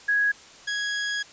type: tone pair in turn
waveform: sine / sawtooth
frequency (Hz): 1661.2 / 1661.2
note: G#6 / G#6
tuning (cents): 0 / 0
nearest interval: unison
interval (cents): 0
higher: neither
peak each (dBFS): -19 / -22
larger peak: first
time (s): 0.08-0.32 / 0.67-1.23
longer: second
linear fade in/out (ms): 10
effects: white hiss -48 dBFS RMS until 1.32 s + resampled to 16000 Hz